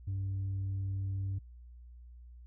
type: tone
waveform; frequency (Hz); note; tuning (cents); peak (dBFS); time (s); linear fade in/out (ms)
sine; 97; G2; -18; -30; 0.07-1.39; 10
effects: tanh soft clip ceiling -31 dBFS + added 60 Hz sine -49 dBFS peak until 2.46 s